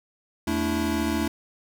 square tone with pitch glide, 82.2 to 77.95 Hz, E2 to D#2, -4 to +4 cents, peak -33 dBFS, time 0.47-1.28 s, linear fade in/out 5 ms, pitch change -92 cents, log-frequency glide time 0.8-1.01 s
square chord, A suspended fourth, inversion none, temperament equal with one note detuned, 220 / 289.8 / 329.6 Hz, A3 / D4 / E4, 0 / -23 / 0 cents, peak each -29 dBFS, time 0.47-1.28 s, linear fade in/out 5 ms
effects none

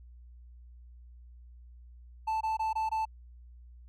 triangle tone bursts, 880 Hz, A5, in tune, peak -26 dBFS, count 5, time 2.27-3.054 s, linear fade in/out 10 ms, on 140 ms, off 21 ms, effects added 60 Hz sine -49 dBFS peak until 3.88 s

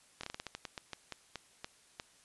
slowing click train, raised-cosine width 0.2 ms, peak -23 dBFS, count 15, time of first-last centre 0.21-1.999 s, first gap 24 ms, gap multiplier 1.23, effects white hiss -64 dBFS RMS until 2.24 s + resampled to 24000 Hz

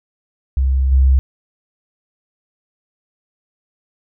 sine tone with level steps, 66.2 Hz, C2, 21 cents sharp, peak -12 / -8 dBFS, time 0.57-1.19 s, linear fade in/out 0 ms, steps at 0.91 s, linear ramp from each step 20 ms, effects none

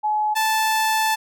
sine / sawtooth tone pair in turn, 850 / 876.9 Hz, G#5 / A5, +40 / -6 cents, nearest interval minor second, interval 54 cents, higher second, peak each -18 / -14 dBFS, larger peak second, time 0.03-0.35 / 0.35-1.16 s, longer second, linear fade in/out 20 ms, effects none

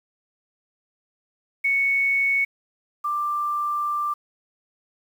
sine tone pair in turn, 2217 / 1182.6 Hz, C#7 / D6, 0 / +12 cents, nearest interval major seventh, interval 1088 cents, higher first, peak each -18 / -22 dBFS, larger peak first, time 1.64-2.45 / 3.04-4.14 s, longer second, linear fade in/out 10 ms, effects 8-bit

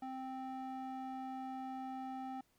square tone with band-pass filter, 261.6 Hz, C4, in tune, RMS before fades -44 dBFS, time 0.02-2.41 s, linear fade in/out 5 ms, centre 610 Hz, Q 3.9, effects pink hiss -75 dBFS RMS until 2.58 s

